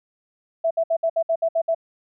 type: tone bursts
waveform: sine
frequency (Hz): 659.3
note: E5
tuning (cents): 0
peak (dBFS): -17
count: 9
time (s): 0.64-1.748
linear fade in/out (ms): 10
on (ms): 68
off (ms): 62
effects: none